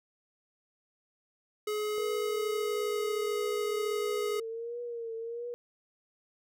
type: tone with pitch glide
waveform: square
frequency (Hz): 422.7 to 418.3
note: G#4 to G#4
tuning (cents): +31 to +12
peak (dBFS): -31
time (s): 1.67-4.4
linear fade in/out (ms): 5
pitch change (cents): -19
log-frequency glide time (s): 2.18-3.25
type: tone with vibrato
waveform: sine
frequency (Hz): 466.2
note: A#4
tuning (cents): 0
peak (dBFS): -35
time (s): 1.98-5.54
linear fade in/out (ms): 0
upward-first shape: triangle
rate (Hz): 1.5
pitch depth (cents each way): 64
effects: none